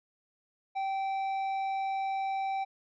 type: tone with tanh clipping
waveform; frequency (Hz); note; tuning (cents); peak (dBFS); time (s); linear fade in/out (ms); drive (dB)
sine; 776; G5; -18; -31; 0.75-2.65; 20; 8
effects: none